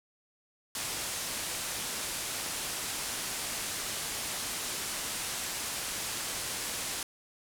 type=low-pass noise; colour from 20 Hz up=white; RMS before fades=-36 dBFS; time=0.75-7.03 s; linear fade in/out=2 ms; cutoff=11000 Hz; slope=24 dB/octave; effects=none